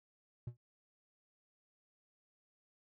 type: tone with exponential decay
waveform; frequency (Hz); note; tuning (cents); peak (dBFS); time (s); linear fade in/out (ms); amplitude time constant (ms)
triangle; 119.9; A#2; +49; -34; 0.47-0.57; 5; 21
effects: none